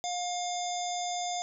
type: harmonic tone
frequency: 711 Hz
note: F5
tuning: 31 cents sharp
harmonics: 1 / 3 / 5 / 7 / 9 / 10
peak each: -32 / -46 / -40 / -44 / -41 / -42 dBFS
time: 0.04-1.42 s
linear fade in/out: 0 ms
effects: none